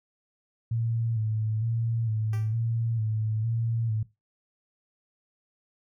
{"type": "tone with vibrato", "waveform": "sine", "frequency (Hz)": 112, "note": "A2", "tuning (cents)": 31, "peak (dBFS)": -25, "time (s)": [0.71, 4.03], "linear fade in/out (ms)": 5, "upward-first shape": "square", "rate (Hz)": 1.1, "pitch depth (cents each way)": 45}
{"type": "tone with exponential decay", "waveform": "10% pulse", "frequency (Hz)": 390.9, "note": "G4", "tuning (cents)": -5, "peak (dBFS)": -32, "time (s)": [2.33, 2.61], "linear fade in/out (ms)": 2, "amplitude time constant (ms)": 59}
{"effects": ["noise-tail reverb RT60 0.2 s tail -17 dB re dry"]}